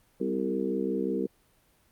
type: harmonic tone with a mistuned harmonic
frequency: 65.41 Hz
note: C2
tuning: in tune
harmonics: 3 / 4 / 5 / 6 / 7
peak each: -33 / -33 / -33 / -33 / -33 dBFS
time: 0.2-1.27 s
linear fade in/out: 10 ms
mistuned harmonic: 4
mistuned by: -32 cents
effects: pink hiss -65 dBFS RMS until 1.91 s + Opus 32 kbps